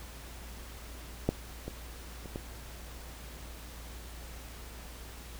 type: clicks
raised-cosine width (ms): 2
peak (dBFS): -12 / -24 / -30 / -23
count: 4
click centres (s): 1.29 / 1.68 / 2.258 / 2.359
effects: added 58 Hz sine -45 dBFS peak until 5.39 s + pink hiss -49 dBFS RMS until 5.39 s